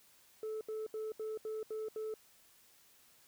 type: tone bursts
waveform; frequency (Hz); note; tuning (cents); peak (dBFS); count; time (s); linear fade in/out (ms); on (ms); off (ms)
sine; 435.3; A4; -19; -35; 7; 0.43-2.14; 2; 180; 75
effects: tanh soft clip ceiling -36 dBFS + white hiss -65 dBFS RMS until 3.27 s